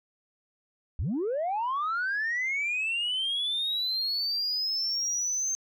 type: linear sweep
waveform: sine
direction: up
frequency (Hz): 51.9 to 6340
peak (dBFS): -25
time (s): 0.99-5.55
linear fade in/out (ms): 0
effects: tanh soft clip ceiling -24 dBFS